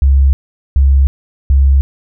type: tone bursts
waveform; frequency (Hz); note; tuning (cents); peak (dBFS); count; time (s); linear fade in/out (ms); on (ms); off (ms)
sine; 68.1; C#2; -30; -5; 3; 0.02-1.81; 0; 310; 430
effects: none